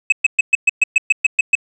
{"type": "tone bursts", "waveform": "triangle", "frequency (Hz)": 2571, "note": "E7", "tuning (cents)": -44, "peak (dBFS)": -6, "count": 11, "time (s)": [0.1, 1.553], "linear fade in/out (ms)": 5, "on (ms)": 23, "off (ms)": 120, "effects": ["resampled to 22050 Hz"]}